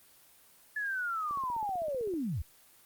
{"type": "linear sweep", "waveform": "sine", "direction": "down", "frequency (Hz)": [1729, 59], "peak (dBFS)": -31, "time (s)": [0.76, 2.42], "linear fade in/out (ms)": 5}
{"type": "click train", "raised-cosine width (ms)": 2, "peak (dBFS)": -36, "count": 14, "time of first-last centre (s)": [1.31, 2.138], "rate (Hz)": 15.7}
{"effects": ["white hiss -60 dBFS RMS until 2.85 s", "Opus 24 kbps"]}